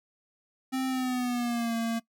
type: tone with pitch glide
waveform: square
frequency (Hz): 261.6 to 229.1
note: C4 to A#3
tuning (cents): 0 to -30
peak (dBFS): -28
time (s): 0.72-2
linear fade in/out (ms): 20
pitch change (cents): -230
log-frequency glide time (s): 0.88-1.75
effects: noise-tail reverb RT60 0.1 s tail -20 dB re dry